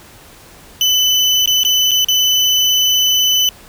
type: tone with dropouts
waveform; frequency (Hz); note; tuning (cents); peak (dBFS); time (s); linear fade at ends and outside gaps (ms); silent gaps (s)
35% pulse; 3008; F#7; +28; -9; 0.81-3.49; 1; 1.459-1.475 / 1.634-1.649 / 1.91-1.915 / 2.046-2.085
effects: pink hiss -41 dBFS RMS until 3.68 s